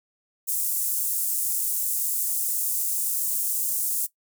pink high-pass noise, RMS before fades -26 dBFS, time 0.47-4.07 s, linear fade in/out 20 ms, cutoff 8400 Hz, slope 24 dB/octave, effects noise-tail reverb RT60 0.1 s tail -17 dB re dry

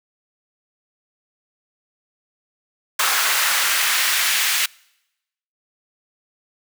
pink noise with high-pass filter sweep, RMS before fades -19 dBFS, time 2.99-4.66 s, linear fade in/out 5 ms, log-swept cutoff 1200 to 2100 Hz, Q 1.2, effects noise-tail reverb RT60 0.9 s tail -26 dB re dry

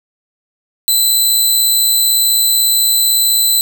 10% pulse tone, 4021 Hz, B7, 30 cents sharp, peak -3 dBFS, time 0.88-3.61 s, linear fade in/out 0 ms, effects none

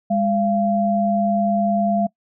sine tone pair together, 204 / 686.2 Hz, G#3 / F5, -31 / -31 cents, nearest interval octave + major sixth, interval 2100 cents, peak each -19 dBFS, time 0.1-2.07 s, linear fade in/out 10 ms, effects noise-tail reverb RT60 0.1 s tail -22 dB re dry

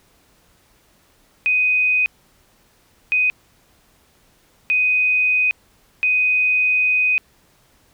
sine tone bursts at uneven times, 2500 Hz, D#7, 8 cents sharp, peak -14 dBFS, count 4, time 1.46-2.06 / 3.12-3.3 / 4.7-5.51 / 6.03-7.18 s, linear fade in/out 0 ms, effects pink hiss -57 dBFS RMS until 7.93 s

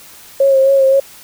sine tone with vibrato, 541 Hz, C#5, 42 cents flat, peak -7 dBFS, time 0.4-1 s, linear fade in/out 5 ms, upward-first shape sine, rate 3.8 Hz, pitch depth 29 cents each way, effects white hiss -39 dBFS RMS until 1.23 s

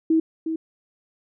sine tone with echo, 322 Hz, E4, 41 cents flat, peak -15 dBFS, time 0.1-0.2 s, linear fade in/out 5 ms, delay 360 ms, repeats 1, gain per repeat -8 dB, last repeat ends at 0.56 s, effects none

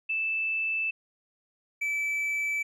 sine / triangle tone pair in turn, 2637 / 2311 Hz, E7 / D7, 0 / -28 cents, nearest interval major second, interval 228 cents, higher first, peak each -26 / -25 dBFS, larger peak second, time 0.09-0.91 / 1.81-2.63 s, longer neither, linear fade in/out 10 ms, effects none

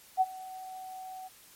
sine tone with ADSR envelope, 751 Hz, F#5, 26 cents sharp, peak -19 dBFS, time 0.17-1.29 s, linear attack 40 ms, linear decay 38 ms, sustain -21 dB, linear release 27 ms, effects white hiss -56 dBFS RMS until 1.55 s + MP3 64 kbps

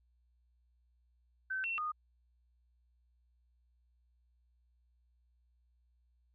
sine tone with pitch steps, 1535 / 2711 / 1230 Hz, G6 / E7 / D#6, -37 / +48 / -20 cents, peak -34 dBFS, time 1.5-1.92 s, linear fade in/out 10 ms, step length 140 ms, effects added 60 Hz sine -69 dBFS peak until 6.34 s

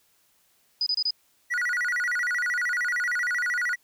sine tone bursts, 4978 Hz, D#8, in tune, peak -22 dBFS, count 4, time 0.81-1.107 s, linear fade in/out 2 ms, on 54 ms, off 27 ms
triangle tone with vibrato, 1682 Hz, G#6, 22 cents sharp, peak -22 dBFS, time 1.5-3.76 s, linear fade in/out 20 ms, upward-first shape square, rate 13 Hz, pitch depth 250 cents each way
effects white hiss -65 dBFS RMS until 3.83 s

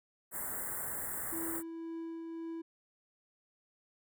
white band-stop noise, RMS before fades -39 dBFS, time 0.31-1.63 s, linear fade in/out 50 ms, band 2000 to 7500 Hz, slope 96 dB/octave
triangle tone with tremolo, 329.6 Hz, E4, in tune, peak -36 dBFS, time 1.32-2.62 s, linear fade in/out 10 ms, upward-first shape triangle, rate 1.9 Hz, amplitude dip 30%
effects none

